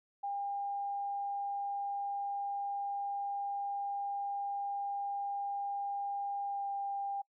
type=tone with pitch glide; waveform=sine; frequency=803 to 797.9 Hz; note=G5 to G5; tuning=+41 to +30 cents; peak=-34 dBFS; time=0.23-7.22 s; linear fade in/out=10 ms; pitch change=-11 cents; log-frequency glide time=6.45-6.69 s; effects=noise-tail reverb RT60 0.1 s tail -26 dB re dry